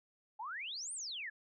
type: exponential two-way sweep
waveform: sine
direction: up then down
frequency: 810 to 9397 to 1647 Hz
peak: -40 dBFS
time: 0.39-1.3 s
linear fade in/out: 10 ms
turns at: 0.93 s
effects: none